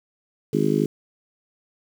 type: harmonic tone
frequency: 51.91 Hz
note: G#1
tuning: in tune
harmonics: 3 / 4 / 5 / 6 / 7 / 8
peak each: -25 / -25 / -25 / -25 / -25 / -25 dBFS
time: 0.53-0.86 s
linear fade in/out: 5 ms
effects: 7-bit